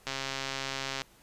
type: click train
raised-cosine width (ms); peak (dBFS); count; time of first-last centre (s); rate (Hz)
0.2; -16; 129; 0.07-1.018; 135
effects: pink hiss -60 dBFS RMS until 1.22 s + resampled to 32000 Hz